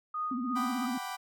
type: tone with tremolo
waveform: sine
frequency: 1238 Hz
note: D#6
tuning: 9 cents flat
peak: -30 dBFS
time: 0.14-0.86 s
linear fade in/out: 5 ms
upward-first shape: sine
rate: 2.8 Hz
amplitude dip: 75%
type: tone with vibrato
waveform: sine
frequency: 248.8 Hz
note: B3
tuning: 13 cents sharp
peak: -31 dBFS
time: 0.31-0.98 s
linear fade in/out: 5 ms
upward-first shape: sine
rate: 16 Hz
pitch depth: 120 cents each way
type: chord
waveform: 35% pulse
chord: G major seventh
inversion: third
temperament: equal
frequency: 740 / 784 / 987.8 / 1174.7 Hz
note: F#5 / G5 / B5 / D6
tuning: 0 / 0 / 0 / 0 cents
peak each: -40 dBFS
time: 0.55-1.17 s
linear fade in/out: 20 ms
effects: none